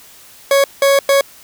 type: tone bursts at uneven times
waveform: 40% pulse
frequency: 554.4 Hz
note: C#5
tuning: in tune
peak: -8 dBFS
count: 3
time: 0.51-0.64 / 0.82-0.99 / 1.09-1.21 s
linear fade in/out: 2 ms
effects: white hiss -42 dBFS RMS until 1.43 s